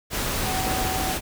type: tone in noise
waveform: sine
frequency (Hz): 754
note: F#5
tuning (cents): +32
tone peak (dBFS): -28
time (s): 0.43-1.16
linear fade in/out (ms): 50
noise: pink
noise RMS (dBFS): -26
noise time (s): 0.1-1.21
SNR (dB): -5
effects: none